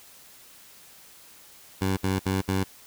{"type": "tone bursts", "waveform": "15% pulse", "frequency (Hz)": 95.4, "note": "G2", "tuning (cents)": -47, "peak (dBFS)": -17, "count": 4, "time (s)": [1.81, 2.639], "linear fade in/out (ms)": 10, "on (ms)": 160, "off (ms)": 63, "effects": ["white hiss -51 dBFS RMS until 2.86 s"]}